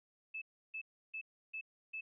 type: tone bursts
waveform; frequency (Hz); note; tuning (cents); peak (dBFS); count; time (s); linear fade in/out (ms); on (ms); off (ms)
sine; 2617; E7; -13; -40; 5; 0.34-2.01; 10; 78; 320
effects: none